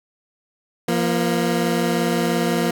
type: tone pair together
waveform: 20% pulse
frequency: 172.41 / 235.7 Hz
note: F3 / A#3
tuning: -22 / +19 cents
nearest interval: perfect fourth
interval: 541 cents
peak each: -16 dBFS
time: 0.88-2.71 s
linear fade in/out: 5 ms
effects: none